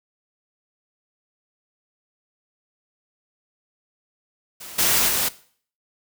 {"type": "noise with level steps", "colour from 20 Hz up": "white", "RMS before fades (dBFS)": [-38, -19, -22], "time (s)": [4.6, 5.29], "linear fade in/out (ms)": 10, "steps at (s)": [4.78, 5.08], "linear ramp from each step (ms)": 10, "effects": ["noise-tail reverb RT60 0.5 s tail -18 dB re dry"]}